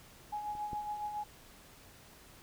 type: tone with tremolo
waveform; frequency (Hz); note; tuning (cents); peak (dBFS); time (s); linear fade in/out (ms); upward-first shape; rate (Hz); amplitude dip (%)
sine; 837; G#5; +13; -34; 0.32-1.24; 10; sine; 7.2; 50
type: clicks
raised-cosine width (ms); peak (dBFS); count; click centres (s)
3; -38 / -30; 2; 0.552 / 0.732
effects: pink hiss -57 dBFS RMS until 2.42 s